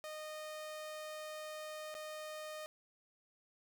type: tone with dropouts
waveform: sawtooth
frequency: 616 Hz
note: D#5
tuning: 17 cents flat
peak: -40 dBFS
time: 0.04-2.66 s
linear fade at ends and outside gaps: 0 ms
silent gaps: 1.942-1.95 s
effects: 11-bit